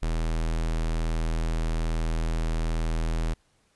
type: tone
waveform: square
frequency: 40.59 Hz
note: E1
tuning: 26 cents flat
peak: -25 dBFS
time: 0.02-3.34 s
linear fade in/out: 10 ms
effects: pink hiss -67 dBFS RMS until 3.75 s + resampled to 24000 Hz